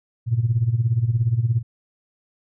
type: tone with tremolo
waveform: sine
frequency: 116.54 Hz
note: A#2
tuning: in tune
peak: -13 dBFS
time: 0.26-1.63 s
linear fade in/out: 50 ms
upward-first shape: sine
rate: 17 Hz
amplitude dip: 80%
effects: tanh soft clip ceiling -9 dBFS